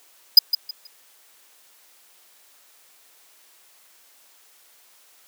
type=tone with echo; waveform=square; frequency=4978 Hz; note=D#8; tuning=in tune; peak=-4 dBFS; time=0.37-0.39 s; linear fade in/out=5 ms; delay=160 ms; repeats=3; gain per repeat=-12 dB; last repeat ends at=0.87 s; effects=white hiss -55 dBFS RMS until 5.27 s + high-pass 400 Hz 12 dB/octave